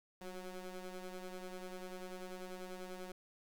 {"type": "ring-modulated tone", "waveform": "20% pulse", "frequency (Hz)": 184.1, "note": "F#3", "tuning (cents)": -8, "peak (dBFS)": -37, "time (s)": [0.21, 3.12], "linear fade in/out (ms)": 5, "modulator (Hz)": 179, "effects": []}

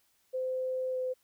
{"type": "tone with pitch glide", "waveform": "sine", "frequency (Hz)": [515, 510.9], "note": ["C5", "C5"], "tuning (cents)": [-28, -41], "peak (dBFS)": -30, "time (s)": [0.33, 1.14], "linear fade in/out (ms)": 20, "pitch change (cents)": -13, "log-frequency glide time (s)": [0.91, 0.97], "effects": ["white hiss -71 dBFS RMS until 1.23 s"]}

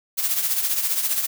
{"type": "noise with tremolo", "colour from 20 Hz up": "blue", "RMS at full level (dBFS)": -20, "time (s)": [0.17, 1.27], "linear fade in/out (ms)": 20, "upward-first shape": "triangle", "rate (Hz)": 15, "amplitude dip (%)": 65, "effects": []}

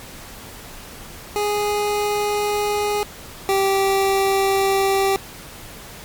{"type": "tone pair in turn", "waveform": "25% pulse", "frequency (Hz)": [414.5, 390], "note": ["G#4", "G4"], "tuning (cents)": [-3, -9], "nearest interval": "minor second", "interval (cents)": 106, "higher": "first", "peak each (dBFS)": [-15, -12], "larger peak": "second", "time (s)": [[1.36, 3.03], [3.49, 5.16]], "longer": "neither", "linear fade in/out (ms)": 0, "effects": ["pink hiss -38 dBFS RMS until 6.04 s", "MP3 96 kbps"]}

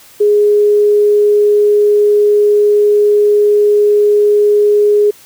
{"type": "tone", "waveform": "sine", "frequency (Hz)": 415.3, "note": "G#4", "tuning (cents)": 0, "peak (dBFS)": -6, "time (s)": [0.2, 5.11], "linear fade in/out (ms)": 10, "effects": ["white hiss -41 dBFS RMS until 5.25 s"]}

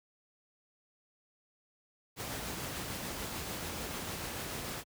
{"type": "noise with tremolo", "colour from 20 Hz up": "pink", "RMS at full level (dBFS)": -38, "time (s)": [2.16, 4.84], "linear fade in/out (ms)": 50, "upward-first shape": "triangle", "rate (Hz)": 6.8, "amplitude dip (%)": 25, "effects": ["high-pass 60 Hz 12 dB/octave"]}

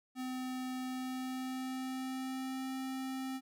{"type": "tone with pitch glide", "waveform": "square", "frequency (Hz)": [256.1, 263], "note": ["C4", "C4"], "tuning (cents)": [-37, 9], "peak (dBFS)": -38, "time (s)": [0.15, 3.41], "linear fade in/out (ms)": 50, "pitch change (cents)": 46, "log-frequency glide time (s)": [0.8, 2.74], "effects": []}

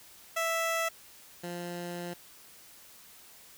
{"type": "tone pair in turn", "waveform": "15% pulse", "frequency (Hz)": [659.3, 174.63], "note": ["E5", "F3"], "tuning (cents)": [0, 0], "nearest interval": "octave + major seventh", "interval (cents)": 2300, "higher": "first", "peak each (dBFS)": [-22, -30], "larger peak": "first", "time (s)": [[0.36, 0.89], [1.43, 2.14]], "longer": "second", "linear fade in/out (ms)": 10, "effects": ["white hiss -54 dBFS RMS until 3.57 s"]}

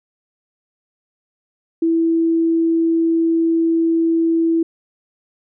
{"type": "tone", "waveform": "sine", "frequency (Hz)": 329.6, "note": "E4", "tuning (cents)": 0, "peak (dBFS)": -13, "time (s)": [1.82, 4.63], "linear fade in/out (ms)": 5, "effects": []}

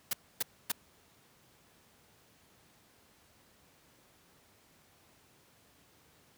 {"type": "noise bursts", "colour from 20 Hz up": "white", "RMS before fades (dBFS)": -31, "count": 3, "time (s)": [0.11, 0.719], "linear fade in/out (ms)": 5, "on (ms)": 23, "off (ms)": 270, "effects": ["pink hiss -64 dBFS RMS until 6.37 s", "high-pass 80 Hz 12 dB/octave"]}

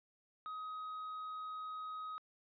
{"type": "tone", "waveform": "triangle", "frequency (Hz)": 1261, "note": "D#6", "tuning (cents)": 23, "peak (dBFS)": -40, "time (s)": [0.46, 2.18], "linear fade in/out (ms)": 0, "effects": ["resampled to 11025 Hz"]}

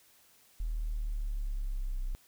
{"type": "linear sweep", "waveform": "triangle", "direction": "down", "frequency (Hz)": [40, 31.18], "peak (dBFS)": -27, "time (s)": [0.6, 2.15], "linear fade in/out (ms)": 0, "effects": ["tanh soft clip ceiling -29 dBFS", "white hiss -63 dBFS RMS until 2.27 s"]}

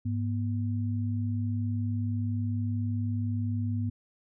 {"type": "tone pair together", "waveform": "sine", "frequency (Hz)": [102.63, 241.7], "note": ["G#2", "B3"], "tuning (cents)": [-20, -37], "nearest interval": "octave + minor third", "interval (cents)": 1483, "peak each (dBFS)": [-28, -33], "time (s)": [0.05, 3.9], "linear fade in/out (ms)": 10, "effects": []}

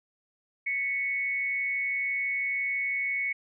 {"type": "tone pair together", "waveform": "sine", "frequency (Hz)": [1975.1, 2217], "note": ["B6", "C#7"], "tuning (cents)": [0, 0], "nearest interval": "major second", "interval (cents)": 200, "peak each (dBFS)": [-36, -27], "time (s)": [0.66, 3.33], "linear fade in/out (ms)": 10, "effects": []}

